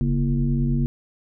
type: tone with frequency modulation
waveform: sine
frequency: 140 Hz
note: C#3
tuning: 18 cents sharp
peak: -18 dBFS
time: 0.01-0.86 s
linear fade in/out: 0 ms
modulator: 96.6 Hz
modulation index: 1.2
effects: none